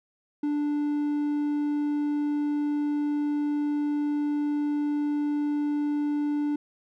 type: tone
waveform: triangle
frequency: 293.7 Hz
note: D4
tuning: in tune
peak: -22 dBFS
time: 0.43-6.56 s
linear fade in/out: 5 ms
effects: none